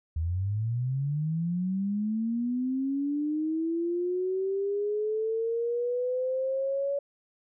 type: linear sweep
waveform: sine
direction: up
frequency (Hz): 77 to 566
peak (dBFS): -26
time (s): 0.16-6.99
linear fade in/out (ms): 5
effects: none